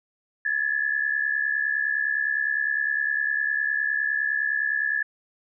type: tone pair together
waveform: sine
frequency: 1681 / 1750.8 Hz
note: G#6 / A6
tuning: +20 / -9 cents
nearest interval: minor second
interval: 71 cents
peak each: -25 dBFS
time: 0.45-5.03 s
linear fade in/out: 5 ms
effects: none